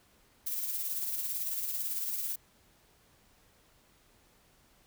violet noise with tremolo, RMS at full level -33 dBFS, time 0.46-2.36 s, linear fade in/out 10 ms, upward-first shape sine, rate 18 Hz, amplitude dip 40%, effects pink hiss -65 dBFS RMS until 4.86 s

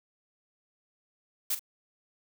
blue noise with echo, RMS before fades -29 dBFS, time 1.5-1.55 s, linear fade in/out 5 ms, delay 44 ms, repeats 1, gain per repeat -12 dB, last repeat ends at 1.594 s, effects none

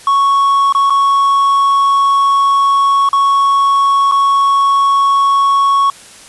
triangle tone with dropouts, 1108.7 Hz, C#6, in tune, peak -6 dBFS, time 0.07-5.9 s, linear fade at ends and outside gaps 2 ms, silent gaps 0.725-0.749 / 0.898-0.904 / 3.09-3.13 / 4.114-4.12 s, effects white hiss -37 dBFS RMS until 6.28 s + resampled to 24000 Hz

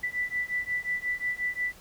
sine beating tone pair, 1975.5 / 1981.1 Hz, B6 / B6, 0 / +5 cents, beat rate 5.6 Hz, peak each -31 dBFS, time 0.03-1.73 s, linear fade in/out 10 ms, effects pink hiss -52 dBFS RMS until 1.8 s

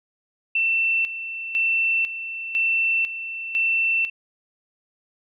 sine tone with tremolo, 2684 Hz, E7, 31 cents sharp, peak -18 dBFS, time 0.55-4.1 s, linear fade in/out 5 ms, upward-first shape square, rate 1 Hz, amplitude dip 70%, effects none

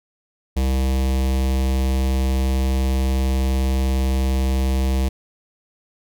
square tone with notch filter, 65.7 Hz, C2, 8 cents sharp, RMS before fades -19 dBFS, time 0.56-5.09 s, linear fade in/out 10 ms, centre 1400 Hz, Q 1.3, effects none

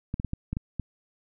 clicks, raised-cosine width 5 ms, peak -17 dBFS, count 7, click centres 0.141 / 0.199 / 0.247 / 0.334 / 0.53 / 0.569 / 0.797 s, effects none

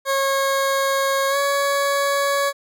20% pulse tone with pitch glide, 545 to 561.3 Hz, C#5 to C#5, -29 to +22 cents, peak -13 dBFS, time 0.05-2.53 s, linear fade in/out 50 ms, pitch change +51 cents, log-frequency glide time 1.29-1.37 s, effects none

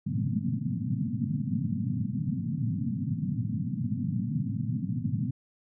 pink band-pass noise, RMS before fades -30 dBFS, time 0.06-5.31 s, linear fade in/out 10 ms, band 100 to 260 Hz, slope 96 dB/octave, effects none

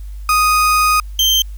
35% pulse tone pair in turn, 1244.5 / 3136 Hz, D#6 / G7, 0 / 0 cents, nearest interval octave + major third, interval 1600 cents, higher second, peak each -9 dBFS, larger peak neither, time 0.29-1 / 1.19-1.42 s, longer first, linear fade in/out 2 ms, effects added 50 Hz sine -26 dBFS peak until 1.57 s + white hiss -52 dBFS RMS until 1.57 s

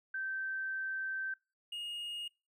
sine / triangle tone pair in turn, 1553 / 2858 Hz, G6 / F7, -17 / +39 cents, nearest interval major seventh, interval 1056 cents, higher second, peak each -35 / -37 dBFS, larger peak first, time 0.14-1.34 / 1.72-2.28 s, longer first, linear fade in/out 5 ms, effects noise-tail reverb RT60 0.3 s tail -25 dB re dry

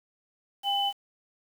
sine tone pair together, 800 / 3011 Hz, G5 / F#7, +35 / +30 cents, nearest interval octave + major seventh, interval 2295 cents, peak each -27 dBFS, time 0.63-0.93 s, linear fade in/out 50 ms, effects 8-bit

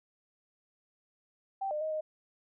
sine tone with pitch steps, 779 / 604 / 627 / 620 Hz, G5 / D5 / D#5 / D#5, -11 / +48 / +13 / -6 cents, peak -31 dBFS, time 1.61-2.01 s, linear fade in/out 10 ms, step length 100 ms, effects none

